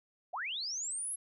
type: linear sweep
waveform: sine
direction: up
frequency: 587.3 to 11175 Hz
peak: -35 dBFS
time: 0.33-1.16 s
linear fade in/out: 10 ms
effects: none

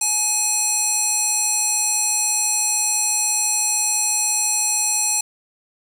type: tone with band-pass filter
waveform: square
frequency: 843 Hz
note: G#5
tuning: 26 cents sharp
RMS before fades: -20 dBFS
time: 0.01-5.21 s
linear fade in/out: 5 ms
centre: 8100 Hz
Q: 3.3
effects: 7-bit

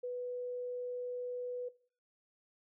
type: tone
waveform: sine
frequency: 493.9 Hz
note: B4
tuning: in tune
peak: -36 dBFS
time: 0.03-1.69 s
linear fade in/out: 10 ms
effects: noise-tail reverb RT60 0.4 s tail -18 dB re dry

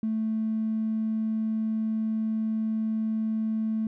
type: tone with tanh clipping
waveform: triangle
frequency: 220 Hz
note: A3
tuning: in tune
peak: -24 dBFS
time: 0.03-3.87 s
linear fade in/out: 2 ms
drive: 1 dB
effects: none

